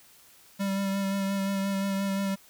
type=tone with vibrato; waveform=square; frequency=196 Hz; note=G3; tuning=in tune; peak=-27 dBFS; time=0.59-2.36 s; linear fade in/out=20 ms; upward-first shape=sine; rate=5.7 Hz; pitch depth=19 cents each way; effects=white hiss -56 dBFS RMS until 2.49 s